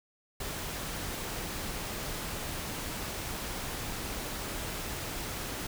pink noise, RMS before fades -37 dBFS, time 0.4-5.67 s, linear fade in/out 5 ms, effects none

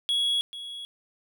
triangle tone with echo, 3342 Hz, G#7, 10 cents sharp, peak -21 dBFS, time 0.09-0.41 s, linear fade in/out 0 ms, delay 440 ms, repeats 1, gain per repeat -13 dB, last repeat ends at 0.85 s, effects none

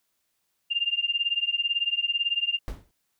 sine tone with tremolo, 2800 Hz, F7, 4 cents sharp, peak -19 dBFS, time 0.7-2.59 s, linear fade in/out 20 ms, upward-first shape triangle, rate 18 Hz, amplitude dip 100%
brown noise with exponential decay, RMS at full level -30 dBFS, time 2.68-2.91 s, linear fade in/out 0 ms, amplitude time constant 50 ms
effects white hiss -75 dBFS RMS until 3.19 s

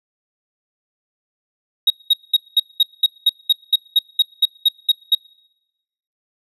triangle tone bursts, 3781 Hz, A#7, 24 cents sharp, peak -8 dBFS, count 15, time 1.87-5.15 s, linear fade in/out 5 ms, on 32 ms, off 200 ms, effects noise-tail reverb RT60 1.0 s tail -26 dB re dry + resampled to 32000 Hz

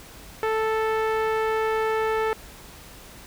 sawtooth tone with low-pass filter, 440 Hz, A4, in tune, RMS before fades -24 dBFS, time 0.43-2.33 s, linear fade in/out 0 ms, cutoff 1900 Hz, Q 1.2, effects added 50 Hz sine -50 dBFS peak until 3.26 s + pink hiss -45 dBFS RMS until 3.26 s

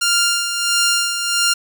10% pulse tone with tremolo, 1396.9 Hz, F6, in tune, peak -5 dBFS, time 0.01-1.54 s, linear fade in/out 10 ms, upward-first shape sine, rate 1.5 Hz, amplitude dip 55%, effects none

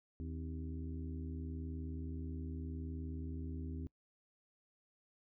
harmonic tone with a mistuned harmonic, 79.2 Hz, D#2, 31 cents sharp, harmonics 1 / 2 / 3 / 4 / 5, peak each -42 / -49 / -47 / -53 / -57 dBFS, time 0.2-3.87 s, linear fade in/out 0 ms, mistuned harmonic 3, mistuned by +140 cents, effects noise-tail reverb RT60 0.1 s tail -24 dB re dry

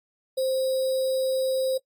sine tone with sample-and-hold, 524 Hz, C5, 2 cents sharp, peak -22 dBFS, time 0.37-1.78 s, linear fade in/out 10 ms, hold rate 4410 Hz, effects noise-tail reverb RT60 0.1 s tail -21 dB re dry + AAC 64 kbps

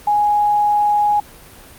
sine tone, 830.6 Hz, G#5, in tune, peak -12 dBFS, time 0.07-1.2 s, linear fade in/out 5 ms, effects pink hiss -41 dBFS RMS until 1.78 s + Opus 32 kbps

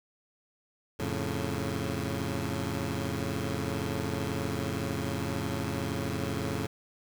15% pulse chord, F augmented, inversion none, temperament equal with one note detuned, 88.07 / 110 / 138.59 Hz, F2 / A2 / C#3, +15 / 0 / 0 cents, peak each -28 dBFS, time 0.99-6.67 s, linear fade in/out 10 ms, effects 8-bit

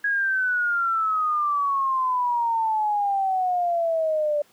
sine exponential sweep, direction down, 1661.2 to 583 Hz, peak -20 dBFS, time 0.04-4.42 s, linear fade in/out 5 ms, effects pink hiss -58 dBFS RMS until 4.52 s + high-pass 200 Hz 12 dB/octave

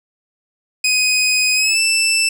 20% pulse tone with pitch glide, 2505 to 2654 Hz, D#7 to E7, +11 to +11 cents, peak -8 dBFS, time 0.84-2.29 s, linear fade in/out 5 ms, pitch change +100 cents, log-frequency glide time 1.55-1.79 s, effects none

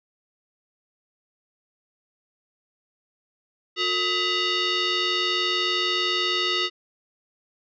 sine tone with frequency modulation, 455.3 Hz, A#4, 41 cents flat, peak -21 dBFS, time 3.76-6.7 s, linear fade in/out 50 ms, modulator 817 Hz, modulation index 5.1, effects none

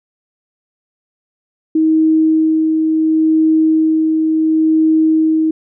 sine tone with tremolo, 316.7 Hz, D#4, 31 cents sharp, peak -8 dBFS, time 1.75-5.51 s, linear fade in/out 5 ms, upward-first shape sine, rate 0.71 Hz, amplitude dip 30%, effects none

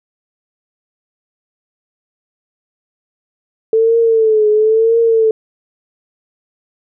sine tone with vibrato, 442.2 Hz, A4, 9 cents sharp, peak -8 dBFS, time 3.73-5.31 s, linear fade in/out 2 ms, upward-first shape triangle, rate 0.99 Hz, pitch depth 82 cents each way, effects none

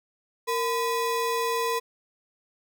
square ring-modulated tone, 737 Hz, F#5, 7 cents flat, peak -22 dBFS, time 0.47-1.8 s, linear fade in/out 20 ms, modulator 273 Hz, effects none

